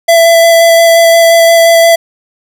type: tone with vibrato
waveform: square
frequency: 668 Hz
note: E5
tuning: 23 cents sharp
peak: -3 dBFS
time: 0.08-1.96 s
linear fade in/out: 10 ms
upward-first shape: square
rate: 5.7 Hz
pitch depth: 8 cents each way
effects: none